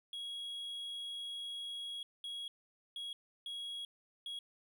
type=tone bursts at uneven times; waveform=triangle; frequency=3316 Hz; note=G#7; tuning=3 cents flat; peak=-39 dBFS; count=5; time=0.13-2.03 / 2.24-2.48 / 2.96-3.13 / 3.46-3.85 / 4.26-4.39 s; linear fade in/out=2 ms; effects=none